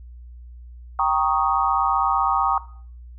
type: chord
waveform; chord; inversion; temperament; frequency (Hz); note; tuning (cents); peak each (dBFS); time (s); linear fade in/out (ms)
sine; Eb dominant seventh; first; equal; 784 / 932.3 / 1108.7 / 1244.5; G5 / Bb5 / Db6 / Eb6; 0 / 0 / 0 / 0; -23; 0.99-2.58; 2
effects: noise-tail reverb RT60 0.5 s tail -17 dB re dry + added 60 Hz sine -38 dBFS peak until 3.18 s